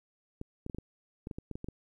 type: clicks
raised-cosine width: 3 ms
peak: -26 dBFS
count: 12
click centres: 0.414 / 0.664 / 0.698 / 0.747 / 0.785 / 1.271 / 1.312 / 1.385 / 1.513 / 1.555 / 1.644 / 1.686 s
effects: 11-bit